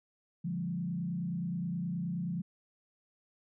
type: tone with frequency modulation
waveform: sine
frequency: 174.1 Hz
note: F3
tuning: 5 cents flat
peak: -32 dBFS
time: 0.44-2.42 s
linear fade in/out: 10 ms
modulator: 29.5 Hz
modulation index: 0.92
effects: none